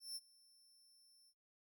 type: tone with ADSR envelope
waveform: sawtooth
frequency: 5370 Hz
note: E8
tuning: 31 cents sharp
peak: -40 dBFS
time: 0-1.34 s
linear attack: 160 ms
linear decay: 37 ms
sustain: -24 dB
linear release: 58 ms
effects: noise-tail reverb RT60 0.3 s tail -26 dB re dry